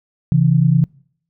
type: tone pair together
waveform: sine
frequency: 135.3 / 164.81 Hz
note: C#3 / E3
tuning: -42 / 0 cents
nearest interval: minor third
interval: 342 cents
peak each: -13 dBFS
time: 0.32-0.84 s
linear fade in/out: 0 ms
effects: noise-tail reverb RT60 0.6 s tail -25 dB re dry